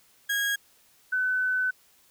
35% pulse / sine tone pair in turn, 1641 / 1508.9 Hz, G#6 / F#6, -21 / +34 cents, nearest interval minor second, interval 145 cents, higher first, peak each -23 dBFS, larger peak neither, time 0.29-0.56 / 1.12-1.71 s, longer second, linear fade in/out 10 ms, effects white hiss -61 dBFS RMS until 2.1 s

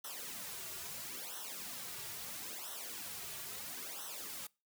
white noise with flanger, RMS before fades -45 dBFS, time 0.04-4.47 s, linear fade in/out 5 ms, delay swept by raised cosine 0.42 to 3.92 ms, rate 0.75 Hz, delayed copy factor -0.85, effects noise-tail reverb RT60 0.3 s tail -25 dB re dry

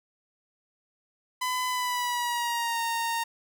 sawtooth tone with pitch glide, 1007 to 923.4 Hz, B5 to A#5, +33 to -17 cents, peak -23 dBFS, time 1.41-3.24 s, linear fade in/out 10 ms, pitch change -150 cents, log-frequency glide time 1.68-2.81 s, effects none

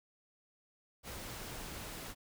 pink noise, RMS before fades -45 dBFS, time 1.03-2.15 s, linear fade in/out 50 ms, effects none

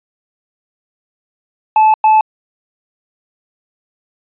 triangle tone bursts at uneven times, 868 Hz, A5, 24 cents flat, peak -4 dBFS, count 2, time 1.76-1.94 / 2.04-2.21 s, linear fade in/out 2 ms, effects resampled to 8000 Hz

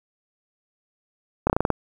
slowing click train, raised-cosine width 1 ms, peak -5 dBFS, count 7, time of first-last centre 1.47-1.703 s, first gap 28 ms, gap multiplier 1.13, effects 7-bit

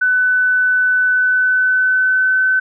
sine tone with pitch glide, 1500 to 1520.1 Hz, F#6 to F#6, +23 to +46 cents, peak -11 dBFS, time 0.01-2.6 s, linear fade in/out 10 ms, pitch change +23 cents, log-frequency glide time 1.02-2.44 s, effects none

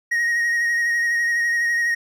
triangle tone with vibrato, 1878 Hz, A#6, 12 cents sharp, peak -16 dBFS, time 0.11-1.95 s, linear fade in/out 10 ms, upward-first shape sine, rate 12 Hz, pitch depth 21 cents each way, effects none

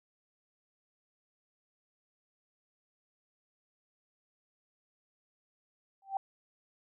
sine tone with exponential growth, 780 Hz, G5, 9 cents flat, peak -26 dBFS, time 6.02-6.17 s, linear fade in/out 2 ms, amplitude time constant 31 ms, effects none

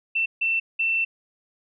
sine tone bursts at uneven times, 2683 Hz, E7, 30 cents sharp, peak -20 dBFS, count 3, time 0.15-0.26 / 0.41-0.6 / 0.79-1.05 s, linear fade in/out 10 ms, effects none

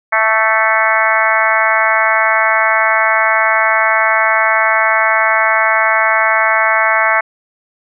harmonic tone with a mistuned harmonic, 220 Hz, A3, in tune, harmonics 3 / 4 / 5 / 6 / 7 / 8 / 9 / 10, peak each -18 / -18 / -18 / -18 / -18 / -18 / -18 / -18 dBFS, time 0.12-7.21 s, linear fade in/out 10 ms, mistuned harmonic 5, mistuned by +17 cents, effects none

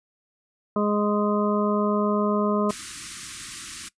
harmonic tone, 207.7 Hz, G#3, in tune, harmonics 1 / 2 / 3 / 5 / 6, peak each -23 / -26 / -28 / -30 / -31 dBFS, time 0.76-2.71 s, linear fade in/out 2 ms
white band-stop noise, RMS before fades -35 dBFS, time 2.69-3.89 s, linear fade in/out 10 ms, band 360 to 1100 Hz, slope 96 dB/octave
effects noise-tail reverb RT60 0.1 s tail -19 dB re dry + resampled to 22050 Hz

